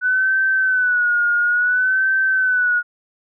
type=tone with vibrato; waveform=sine; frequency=1487 Hz; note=F#6; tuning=8 cents sharp; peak=-14 dBFS; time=0.01-2.83 s; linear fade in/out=50 ms; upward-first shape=sine; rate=0.58 Hz; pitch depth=72 cents each way; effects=none